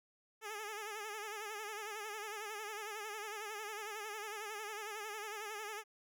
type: tone with vibrato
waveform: 10% pulse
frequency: 424 Hz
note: G#4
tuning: 36 cents sharp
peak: -34 dBFS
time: 0.41-5.84 s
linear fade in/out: 50 ms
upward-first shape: sine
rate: 11 Hz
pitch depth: 80 cents each way
effects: none